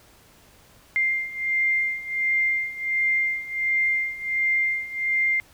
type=beating tone pair; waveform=sine; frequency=2101 / 2102.4 Hz; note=C7 / C7; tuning=+7 / +8 cents; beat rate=1.4 Hz; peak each=-26 / -23 dBFS; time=0.96-5.4 s; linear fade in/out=0 ms; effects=pink hiss -54 dBFS RMS until 5.53 s